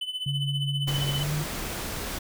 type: tone with tremolo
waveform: triangle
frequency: 3015 Hz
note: F#7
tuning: 32 cents sharp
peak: -25 dBFS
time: 0.01-1.23 s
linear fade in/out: 5 ms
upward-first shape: triangle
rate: 15 Hz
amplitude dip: 85%
type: tone with pitch glide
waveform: sine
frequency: 140 to 150.05 Hz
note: C#3 to D3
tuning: +18 to +38 cents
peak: -26 dBFS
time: 0.26-1.44 s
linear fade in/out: 5 ms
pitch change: +120 cents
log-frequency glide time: 1.16-1.33 s
type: noise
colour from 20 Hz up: pink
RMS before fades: -33 dBFS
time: 0.87-2.19 s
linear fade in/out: 10 ms
effects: none